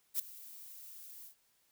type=noise with ADSR envelope; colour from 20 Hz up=violet; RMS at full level=-31 dBFS; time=0.14-1.35 s; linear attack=55 ms; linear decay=3 ms; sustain=-20 dB; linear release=96 ms; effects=white hiss -73 dBFS RMS until 1.71 s